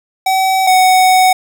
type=tone pair in turn; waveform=square; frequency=761 / 744.9 Hz; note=F#5 / F#5; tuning=+48 / +11 cents; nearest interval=unison; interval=37 cents; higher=first; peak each=-11 / -7 dBFS; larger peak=second; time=0.26-0.67 / 0.67-1.33 s; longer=second; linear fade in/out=5 ms; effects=none